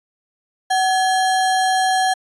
sine tone with sample-and-hold, 753 Hz, F#5, 30 cents sharp, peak -14 dBFS, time 0.7-2.14 s, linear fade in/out 10 ms, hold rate 2450 Hz, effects resampled to 24000 Hz

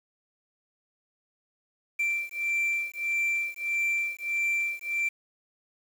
sine beating tone pair, 2349 / 2350.6 Hz, D7 / D7, 0 / +1 cents, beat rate 1.6 Hz, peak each -27 dBFS, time 1.99-5.09 s, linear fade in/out 10 ms, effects tanh soft clip ceiling -23 dBFS + 8-bit

